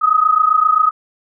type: tone pair together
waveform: sine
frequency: 1244.5 / 1272.1 Hz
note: D#6 / D#6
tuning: 0 / +38 cents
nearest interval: unison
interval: 38 cents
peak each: -13 dBFS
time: 0.01-0.91 s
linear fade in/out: 20 ms
effects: none